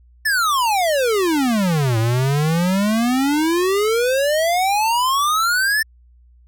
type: exponential two-way sweep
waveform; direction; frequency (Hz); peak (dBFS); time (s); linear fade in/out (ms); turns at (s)
square; down then up; 1795 to 110 to 1795; -16; 0.25-5.83; 10; 1.98
effects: added 60 Hz sine -47 dBFS peak until 6.47 s